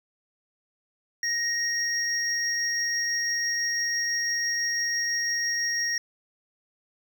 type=tone pair together; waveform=triangle; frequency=1870 / 5604 Hz; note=A#6 / F8; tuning=+5 / +5 cents; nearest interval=octave + perfect fifth; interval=1900 cents; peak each=-26 dBFS; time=1.23-5.98 s; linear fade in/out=2 ms; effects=none